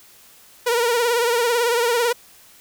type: tone with vibrato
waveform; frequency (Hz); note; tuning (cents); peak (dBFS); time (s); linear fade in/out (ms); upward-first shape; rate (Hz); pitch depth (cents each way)
sawtooth; 473.8; A#4; +28; -13; 0.66-2.13; 10; triangle; 18; 81
effects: white hiss -49 dBFS RMS until 2.6 s